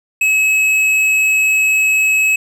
sine tone with tanh clipping, 2572 Hz, E7, 43 cents flat, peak -12 dBFS, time 0.21-2.36 s, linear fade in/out 5 ms, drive 10 dB, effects none

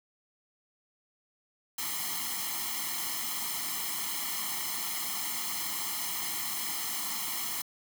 white noise with comb filter, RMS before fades -34 dBFS, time 1.78-7.62 s, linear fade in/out 5 ms, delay 0.96 ms, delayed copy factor +1, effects high-pass 200 Hz 12 dB/octave

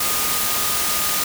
sine tone in noise, 1230 Hz, D#6, 20 cents flat, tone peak -30 dBFS, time 0-1.24 s, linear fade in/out 5 ms, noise white, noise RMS -21 dBFS, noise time 0-1.24 s, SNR -12 dB, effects none

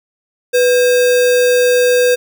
sine tone with sample-and-hold, 493.9 Hz, B4, in tune, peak -8 dBFS, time 0.53-2.16 s, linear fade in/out 20 ms, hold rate 2100 Hz, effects none

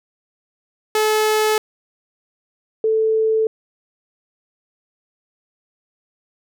sawtooth / sine tone pair in turn, 430.7 / 440.5 Hz, A4 / A4, -37 / +2 cents, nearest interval unison, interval 39 cents, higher second, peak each -11 / -14 dBFS, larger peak first, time 0.95-1.58 / 2.84-3.47 s, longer neither, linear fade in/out 2 ms, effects none

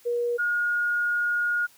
sine tone pair in turn, 478.3 / 1433.3 Hz, A#4 / F6, +44 / +45 cents, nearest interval octave + perfect fifth, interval 1901 cents, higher second, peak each -23 / -22 dBFS, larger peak second, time 0.05-0.38 / 0.38-1.67 s, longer second, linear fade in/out 20 ms, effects white hiss -56 dBFS RMS until 1.77 s + high-pass 80 Hz 12 dB/octave

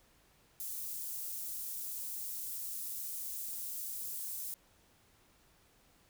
white high-pass noise, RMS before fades -41 dBFS, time 0.6-4.54 s, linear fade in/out 0 ms, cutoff 9000 Hz, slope 12 dB/octave, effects pink hiss -67 dBFS RMS until 6.09 s

